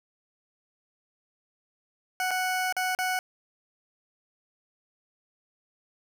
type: tone with dropouts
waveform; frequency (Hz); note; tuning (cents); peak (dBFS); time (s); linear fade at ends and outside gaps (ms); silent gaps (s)
20% pulse; 740; F#5; 0; -21; 2.2-3.19; 1; 2.308-2.313 / 2.725-2.766 / 2.95-2.988
effects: none